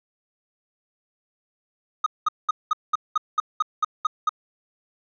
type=tone bursts; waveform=triangle; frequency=1248 Hz; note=D#6; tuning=5 cents sharp; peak=-15 dBFS; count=11; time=2.04-4.293 s; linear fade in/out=5 ms; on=23 ms; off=200 ms; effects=resampled to 16000 Hz